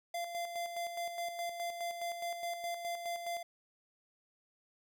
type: tone with tremolo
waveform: square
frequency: 689 Hz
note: F5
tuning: 24 cents flat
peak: -36 dBFS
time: 0.14-3.43 s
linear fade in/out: 5 ms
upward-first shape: square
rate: 4.8 Hz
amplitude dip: 50%
effects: none